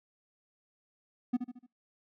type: tone with echo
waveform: triangle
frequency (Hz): 246.9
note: B3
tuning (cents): 0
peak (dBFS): -23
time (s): 1.33-1.37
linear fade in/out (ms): 10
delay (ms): 74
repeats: 4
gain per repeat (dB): -7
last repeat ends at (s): 1.666
effects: noise-tail reverb RT60 0.3 s tail -26 dB re dry